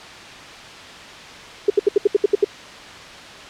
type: tone bursts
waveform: sine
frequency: 407.5 Hz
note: G#4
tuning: 33 cents flat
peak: -9 dBFS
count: 9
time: 1.68-2.445 s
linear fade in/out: 5 ms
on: 21 ms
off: 72 ms
effects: white hiss -37 dBFS RMS until 3.49 s + low-pass 4000 Hz 12 dB/octave

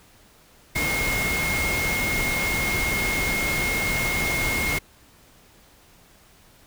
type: tone in noise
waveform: sine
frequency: 2150 Hz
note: C7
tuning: 47 cents sharp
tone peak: -24 dBFS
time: 0.75-4.79 s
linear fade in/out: 10 ms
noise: pink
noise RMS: -27 dBFS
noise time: 0.75-4.79 s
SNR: 0 dB
effects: pink hiss -54 dBFS RMS until 6.66 s

